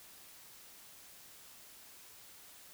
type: silence
effects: white hiss -56 dBFS RMS until 2.73 s